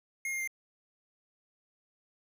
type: tone with pitch steps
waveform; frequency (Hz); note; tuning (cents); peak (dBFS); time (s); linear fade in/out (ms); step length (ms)
square; 2142 / 2121 / 2100; C7 / C7 / C7; +40 / +23 / +6; -33; 0.25-0.475; 2; 75
effects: none